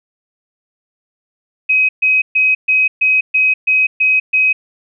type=tone bursts; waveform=sine; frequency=2531 Hz; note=D#7; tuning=29 cents sharp; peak=-9 dBFS; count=9; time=1.69-4.53 s; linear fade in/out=10 ms; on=200 ms; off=130 ms; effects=none